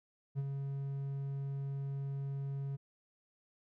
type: tone with ADSR envelope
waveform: triangle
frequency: 138.3 Hz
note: C#3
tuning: 4 cents flat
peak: -29 dBFS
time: 0.35-2.77 s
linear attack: 37 ms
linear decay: 37 ms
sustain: -5 dB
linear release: 21 ms
effects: none